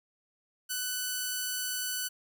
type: tone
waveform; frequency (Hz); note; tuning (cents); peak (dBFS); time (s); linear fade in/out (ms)
5% pulse; 1494; F#6; +16; -20; 0.69-2.09; 20
effects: none